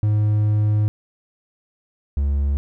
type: tone pair in turn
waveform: triangle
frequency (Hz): 105.7 / 70.55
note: G#2 / C#2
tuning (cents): +31 / +31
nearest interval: perfect fifth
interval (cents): 700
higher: first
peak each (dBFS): -13 / -15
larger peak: first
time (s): 0.03-0.88 / 2.17-2.57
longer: first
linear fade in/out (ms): 0
effects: none